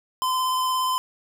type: tone with vibrato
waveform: square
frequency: 1026 Hz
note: C6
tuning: 34 cents flat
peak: -22 dBFS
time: 0.22-0.98 s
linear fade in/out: 0 ms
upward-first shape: sine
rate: 17 Hz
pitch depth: 12 cents each way
effects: 8-bit